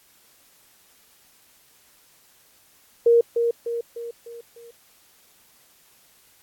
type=tone with echo; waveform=sine; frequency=468.6 Hz; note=A#4; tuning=9 cents sharp; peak=-12 dBFS; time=3.06-3.21 s; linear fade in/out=5 ms; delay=300 ms; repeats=5; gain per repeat=-6 dB; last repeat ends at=4.71 s; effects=white hiss -57 dBFS RMS until 6.42 s + AAC 64 kbps